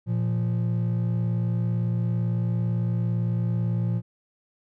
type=tone pair together; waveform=triangle; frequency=116.2 / 174.1 Hz; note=A#2 / F3; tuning=-5 / -5 cents; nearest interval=perfect fifth; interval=700 cents; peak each=-21 / -25 dBFS; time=0.06-4.02 s; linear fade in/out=50 ms; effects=tanh soft clip ceiling -14 dBFS